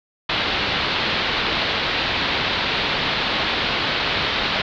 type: low-pass noise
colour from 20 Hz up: white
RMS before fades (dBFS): -22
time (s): 0.29-4.62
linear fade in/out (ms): 5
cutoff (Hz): 4200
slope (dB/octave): 48
effects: none